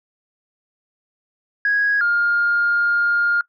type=tone pair in turn; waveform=sine; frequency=1656 / 1411.8 Hz; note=G#6 / F6; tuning=-5 / +18 cents; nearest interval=minor third; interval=277 cents; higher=first; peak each=-14 dBFS; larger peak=neither; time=1.65-2.01 / 2.01-3.41 s; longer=second; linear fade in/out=2 ms; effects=noise-tail reverb RT60 0.1 s tail -21 dB re dry + tanh soft clip ceiling -10 dBFS